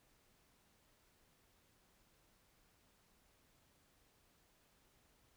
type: silence
effects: pink hiss -73 dBFS RMS until 5.36 s